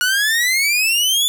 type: exponential sweep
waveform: sawtooth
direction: up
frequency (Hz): 1446 to 3505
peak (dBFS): -11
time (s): 0.01-1.28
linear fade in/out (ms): 0
effects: none